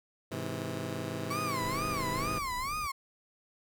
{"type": "chord", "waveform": "15% pulse", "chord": "Ab augmented", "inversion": "none", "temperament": "just", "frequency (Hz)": [103.83, 129.78, 162.23], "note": ["Ab2", "C3", "E3"], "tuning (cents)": [0, -14, -27], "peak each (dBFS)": -33, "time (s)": [0.31, 2.39], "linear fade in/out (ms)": 10}
{"type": "tone with vibrato", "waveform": "35% pulse", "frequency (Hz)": 1106, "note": "C#6", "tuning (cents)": -4, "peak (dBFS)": -31, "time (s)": [1.3, 2.92], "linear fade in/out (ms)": 10, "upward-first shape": "sine", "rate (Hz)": 2.2, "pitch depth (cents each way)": 200}
{"type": "noise", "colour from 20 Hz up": "brown", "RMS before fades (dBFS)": -44, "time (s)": [1.62, 2.87], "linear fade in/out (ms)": 0}
{"effects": []}